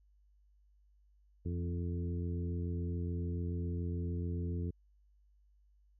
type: harmonic tone with a mistuned harmonic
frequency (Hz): 87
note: F2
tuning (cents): -6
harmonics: 1 / 2 / 3 / 4 / 5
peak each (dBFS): -35 / -41 / -45 / -47 / -49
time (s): 1.45-4.71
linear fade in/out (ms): 10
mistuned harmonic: 2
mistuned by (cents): -25
effects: added 50 Hz sine -64 dBFS peak until 5.99 s